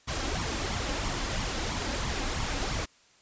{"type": "noise with flanger", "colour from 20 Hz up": "pink", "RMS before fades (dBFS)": -31, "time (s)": [0.07, 2.86], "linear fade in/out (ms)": 20, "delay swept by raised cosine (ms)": [0.89, 3.79], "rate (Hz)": 3, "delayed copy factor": 0.55, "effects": ["white hiss -61 dBFS RMS until 3.21 s", "resampled to 16000 Hz"]}